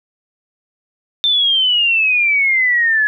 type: exponential sweep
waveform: sine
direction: down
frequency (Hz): 3594 to 1692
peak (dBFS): -11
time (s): 1.24-3.07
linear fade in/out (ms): 0
effects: none